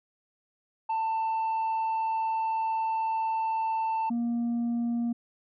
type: tone pair in turn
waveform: sine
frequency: 891 / 236 Hz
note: A5 / A#3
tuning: +22 / +22 cents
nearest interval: octave + major seventh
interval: 2300 cents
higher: first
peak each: -23 dBFS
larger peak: neither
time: 0.89-4.1 / 4.1-5.13 s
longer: first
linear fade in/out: 10 ms
effects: tanh soft clip ceiling -25 dBFS